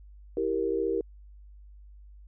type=chord; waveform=sine; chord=E diminished; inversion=none; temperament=equal; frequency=329.6 / 392 / 466.2 Hz; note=E4 / G4 / Bb4; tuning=0 / 0 / 0 cents; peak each=-32 / -29 / -29 dBFS; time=0.37-1.01 s; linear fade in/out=2 ms; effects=added 50 Hz sine -47 dBFS peak until 2.27 s